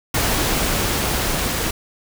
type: noise with level ramp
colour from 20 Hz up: pink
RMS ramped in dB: -19 to -22 dBFS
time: 0.14-1.71 s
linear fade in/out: 5 ms
effects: none